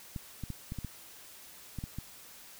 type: clicks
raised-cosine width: 5 ms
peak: -25 dBFS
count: 9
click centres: 0.162 / 0.437 / 0.503 / 0.721 / 0.787 / 0.847 / 1.787 / 1.839 / 1.986 s
effects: white hiss -52 dBFS RMS until 2.59 s